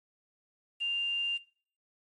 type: tone with quantisation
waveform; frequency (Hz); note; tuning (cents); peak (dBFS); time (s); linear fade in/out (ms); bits
sine; 2794; F7; 0; -29; 0.8-1.38; 20; 9
effects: noise-tail reverb RT60 0.5 s tail -21 dB re dry + MP3 48 kbps